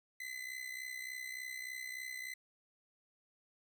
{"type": "tone with amplitude modulation", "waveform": "40% pulse", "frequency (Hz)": 2026, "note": "B6", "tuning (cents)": 44, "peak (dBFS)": -38, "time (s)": [0.2, 2.34], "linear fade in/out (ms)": 5, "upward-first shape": "sine", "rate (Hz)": 63.4, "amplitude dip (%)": 70, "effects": []}